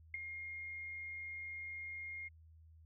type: tone with ADSR envelope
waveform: sine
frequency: 2132 Hz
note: C7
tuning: 32 cents sharp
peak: -35 dBFS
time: 0.14-2.29 s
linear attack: 3 ms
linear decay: 16 ms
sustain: -8 dB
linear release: 20 ms
effects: added 80 Hz sine -58 dBFS peak until 2.85 s